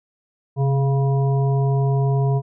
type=harmonic tone with a mistuned harmonic; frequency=138.59 Hz; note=C#3; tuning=in tune; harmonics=1 / 3 / 5 / 7; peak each=-16 / -26 / -30 / -33 dBFS; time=0.56-2.42 s; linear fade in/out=50 ms; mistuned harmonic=1; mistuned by=-57 cents; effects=none